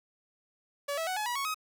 sawtooth tone with pitch steps, 570 / 651 / 743.5 / 849.1 / 969.8 / 1107.5 / 1264.9 Hz, C#5 / E5 / F#5 / G#5 / B5 / C#6 / D#6, +48 / -22 / +8 / +38 / -32 / -2 / +28 cents, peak -27 dBFS, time 0.88-1.545 s, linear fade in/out 10 ms, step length 95 ms, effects none

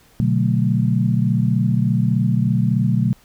sine chord, B minor seventh, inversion none, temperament equal, 123.47 / 146.83 / 185 / 220 Hz, B2 / D3 / F#3 / A3, 0 / 0 / 0 / 0 cents, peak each -18 / -22 / -20 / -22 dBFS, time 0.2-3.13 s, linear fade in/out 0 ms, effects pink hiss -53 dBFS RMS until 3.24 s

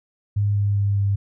sine tone with pitch steps, 102.3 / 101.48 / 100.66 / 99.85 Hz, G#2 / G#2 / G2 / G2, -26 / -40 / +46 / +32 cents, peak -17 dBFS, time 0.36-1.16 s, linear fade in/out 10 ms, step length 200 ms, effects none

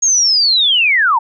sine linear sweep, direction down, 6645 to 850 Hz, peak -9 dBFS, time 0.02-1.19 s, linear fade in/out 10 ms, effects none

